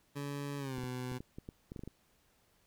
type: tone with pitch glide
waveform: 20% pulse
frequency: 142.4 to 126.13 Hz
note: C#3 to B2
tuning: +47 to +37 cents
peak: -33 dBFS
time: 0.15-1.19 s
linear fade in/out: 20 ms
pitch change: -210 cents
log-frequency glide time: 0.58-0.79 s
type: clicks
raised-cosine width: 3 ms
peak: -31 dBFS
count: 11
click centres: 0.783 / 0.837 / 1.119 / 1.205 / 1.385 / 1.489 / 1.719 / 1.762 / 1.793 / 1.836 / 1.876 s
effects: pink hiss -71 dBFS RMS until 2.66 s